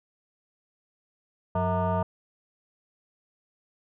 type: tone with frequency modulation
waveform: sine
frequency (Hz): 370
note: F#4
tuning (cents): 0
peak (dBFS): -22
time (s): 1.55-2.03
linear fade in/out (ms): 5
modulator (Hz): 275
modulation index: 2.5
effects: tanh soft clip ceiling -18 dBFS